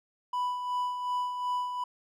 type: tone with tremolo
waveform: triangle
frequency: 990 Hz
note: B5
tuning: 4 cents sharp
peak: -25 dBFS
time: 0.33-1.84 s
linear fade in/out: 5 ms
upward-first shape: sine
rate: 2.7 Hz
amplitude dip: 50%
effects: none